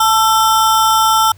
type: ring-modulated tone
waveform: square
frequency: 1109 Hz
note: C#6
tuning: in tune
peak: -7 dBFS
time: 0-1.32 s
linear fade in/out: 5 ms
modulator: 228 Hz
effects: added 96 Hz sine -39 dBFS peak until 1.37 s + pink hiss -50 dBFS RMS until 1.37 s